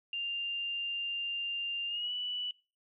sine tone with pitch glide, 2794 to 2960 Hz, F7 to F#7, 0 to 0 cents, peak -33 dBFS, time 0.13-2.51 s, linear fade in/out 2 ms, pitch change +100 cents, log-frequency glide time 1.87-2.12 s, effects noise-tail reverb RT60 0.3 s tail -21 dB re dry

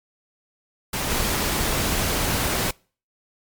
pink noise with level steps, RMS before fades -25 / -23 dBFS, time 0.93-2.71 s, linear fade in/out 5 ms, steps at 1.09 s, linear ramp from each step 20 ms, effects noise-tail reverb RT60 0.4 s tail -26 dB re dry + MP3 96 kbps

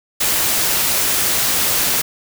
white noise, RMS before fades -17 dBFS, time 0.2-2.02 s, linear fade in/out 10 ms, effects none

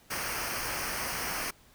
pink noise with comb filter, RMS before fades -34 dBFS, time 0.1-1.51 s, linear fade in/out 10 ms, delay 0.27 ms, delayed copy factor -0.7, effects pink hiss -60 dBFS RMS until 1.74 s

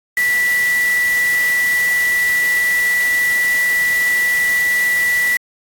sine tone in noise, 1961 Hz, B6, 13 cents flat, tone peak -13 dBFS, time 0.17-5.37 s, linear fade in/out 2 ms, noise white, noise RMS -27 dBFS, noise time 0.17-5.37 s, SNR +11 dB, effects AAC 64 kbps

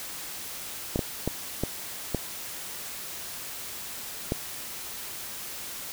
clicks, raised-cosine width 2 ms, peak -12 dBFS, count 6, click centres 0.959 / 0.992 / 1.276 / 1.636 / 2.147 / 4.321 s, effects white hiss -38 dBFS RMS until 5.92 s

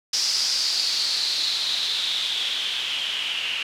blue noise with low-pass filter sweep, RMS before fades -25 dBFS, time 0.13-3.63 s, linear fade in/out 5 ms, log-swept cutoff 5200 to 2800 Hz, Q 6.4, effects none

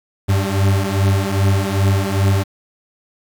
40% pulse beating tone pair, 96.5 / 99 Hz, G2 / G2, -27 / +18 cents, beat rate 2.5 Hz, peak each -16 dBFS, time 0.28-2.44 s, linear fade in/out 20 ms, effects 8-bit

